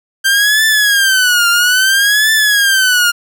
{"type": "tone with vibrato", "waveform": "sawtooth", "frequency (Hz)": 1568, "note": "G6", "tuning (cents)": 0, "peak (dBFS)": -5, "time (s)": [0.24, 3.12], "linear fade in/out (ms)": 20, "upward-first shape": "triangle", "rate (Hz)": 0.6, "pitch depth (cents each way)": 210, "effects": []}